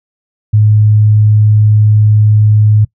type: tone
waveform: sine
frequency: 106.4 Hz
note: G#2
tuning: 42 cents sharp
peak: -4 dBFS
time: 0.53-2.85 s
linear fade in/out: 10 ms
effects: noise-tail reverb RT60 0.1 s tail -22 dB re dry